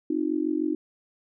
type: tone with amplitude modulation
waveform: sine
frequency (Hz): 310.7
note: D#4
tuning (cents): -2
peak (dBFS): -19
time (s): 0.1-0.75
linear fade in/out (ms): 5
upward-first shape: sine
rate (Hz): 46.6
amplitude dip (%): 100
effects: none